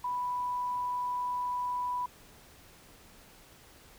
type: tone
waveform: sine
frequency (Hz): 987.8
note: B5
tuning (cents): 0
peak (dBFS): -30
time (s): 0.04-2.06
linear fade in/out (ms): 5
effects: pink hiss -56 dBFS RMS until 3.98 s